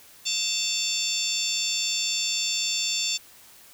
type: harmonic tone with a mistuned harmonic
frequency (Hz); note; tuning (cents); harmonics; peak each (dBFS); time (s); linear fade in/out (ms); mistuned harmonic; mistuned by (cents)
900; A5; +39; 3 / 4 / 5 / 6 / 7 / 8; -32 / -29 / -31 / -32 / -36 / -31; 0.25-3.18; 20; 4; -31
effects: white hiss -51 dBFS RMS until 3.73 s